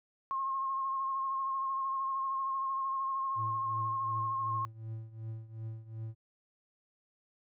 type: tone with vibrato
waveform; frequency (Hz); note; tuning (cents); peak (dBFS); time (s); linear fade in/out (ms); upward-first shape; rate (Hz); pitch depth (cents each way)
sine; 1074; C6; +45; -31; 0.31-4.65; 0; sine; 13; 25
type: tone with tremolo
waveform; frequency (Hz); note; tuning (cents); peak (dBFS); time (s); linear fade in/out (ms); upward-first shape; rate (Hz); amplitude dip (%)
triangle; 111.5; A2; +23; -34; 3.35-6.15; 50; triangle; 2.7; 85
effects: none